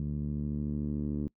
10% pulse tone with low-pass filter sweep, 73.42 Hz, D2, in tune, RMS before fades -33 dBFS, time 0-1.28 s, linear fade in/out 0 ms, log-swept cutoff 180 to 270 Hz, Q 1.9, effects noise-tail reverb RT60 0.1 s tail -24 dB re dry

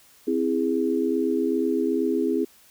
sine chord, C augmented, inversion none, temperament equal with one note detuned, 261.6 / 329.6 / 412 Hz, C4 / E4 / G#4, 0 / 0 / -14 cents, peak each -25 dBFS, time 0.27-2.45 s, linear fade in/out 10 ms, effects white hiss -55 dBFS RMS until 2.7 s

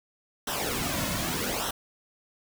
pink noise with flanger, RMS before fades -30 dBFS, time 0.47-1.71 s, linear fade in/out 5 ms, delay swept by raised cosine 0.43 to 2.53 ms, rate 0.83 Hz, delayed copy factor -0.7, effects none

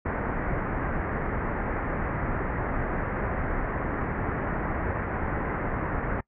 pink low-pass noise, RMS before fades -29 dBFS, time 0.05-6.21 s, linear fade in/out 10 ms, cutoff 2000 Hz, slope 48 dB/octave, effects noise-tail reverb RT60 0.1 s tail -24 dB re dry

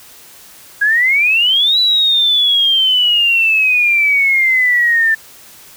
sine exponential two-way sweep, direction up then down, 1623 to 3976 to 1772 Hz, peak -9 dBFS, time 0.81-5.15 s, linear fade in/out 10 ms, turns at 1.79 s, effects white hiss -40 dBFS RMS until 5.76 s

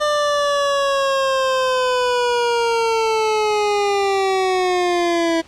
25% pulse linear sweep, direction down, 599 to 327.1 Hz, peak -12 dBFS, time 0-5.42 s, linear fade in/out 20 ms, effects pink hiss -46 dBFS RMS until 5.47 s + low-pass 6000 Hz 12 dB/octave

